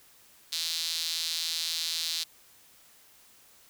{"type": "tone with high-pass filter", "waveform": "sawtooth", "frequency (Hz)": 163.9, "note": "E3", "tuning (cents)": -10, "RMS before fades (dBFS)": -32, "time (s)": [0.52, 2.24], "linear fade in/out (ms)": 10, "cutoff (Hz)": 4100, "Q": 3.4, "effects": ["white hiss -58 dBFS RMS until 3.69 s"]}